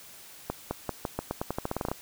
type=accelerating click train; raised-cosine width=1 ms; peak=-15 dBFS; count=16; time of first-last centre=0.5-1.915 s; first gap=210 ms; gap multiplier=0.87; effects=white hiss -49 dBFS RMS until 2.01 s